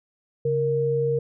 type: tone pair together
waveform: sine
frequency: 138.59 / 466.2 Hz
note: C#3 / A#4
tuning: 0 / 0 cents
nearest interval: octave + major sixth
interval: 2100 cents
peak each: -26 / -21 dBFS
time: 0.45-1.19 s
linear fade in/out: 5 ms
effects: none